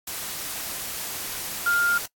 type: tone in noise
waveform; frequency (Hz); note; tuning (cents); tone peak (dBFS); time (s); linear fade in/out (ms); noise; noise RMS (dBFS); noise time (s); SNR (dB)
sine; 1404; F6; +9; -19; 1.66-1.98; 5; white; -32; 0.07-2.06; +10
effects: noise-tail reverb RT60 0.1 s tail -21 dB re dry + AAC 64 kbps